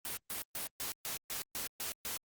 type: noise bursts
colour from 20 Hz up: white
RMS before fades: -39 dBFS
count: 9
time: 0.05-2.17 s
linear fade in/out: 0 ms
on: 120 ms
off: 130 ms
effects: Opus 32 kbps